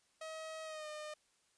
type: tone with pitch glide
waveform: sawtooth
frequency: 636 to 608 Hz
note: D#5 to D#5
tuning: +38 to -40 cents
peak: -40 dBFS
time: 0.21-1.14 s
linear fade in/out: 5 ms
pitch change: -78 cents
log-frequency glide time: 0.64-0.88 s
effects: white hiss -74 dBFS RMS until 1.57 s + resampled to 22050 Hz